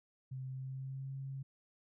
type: tone with pitch glide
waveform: sine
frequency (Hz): 130.81 to 135.34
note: C3 to C#3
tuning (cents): 0 to -41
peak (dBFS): -40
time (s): 0.31-1.43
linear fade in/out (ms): 10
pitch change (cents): +59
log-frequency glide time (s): 0.48-1.14
effects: none